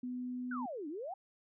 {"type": "tone", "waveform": "sine", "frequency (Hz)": 249.4, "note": "B3", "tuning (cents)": 17, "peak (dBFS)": -37, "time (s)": [0.03, 0.66], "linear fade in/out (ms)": 5}
{"type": "exponential two-way sweep", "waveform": "sine", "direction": "down then up", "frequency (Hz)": [1571, 280, 810], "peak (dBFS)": -39, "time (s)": [0.51, 1.14], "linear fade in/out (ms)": 5, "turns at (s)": 0.88}
{"effects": []}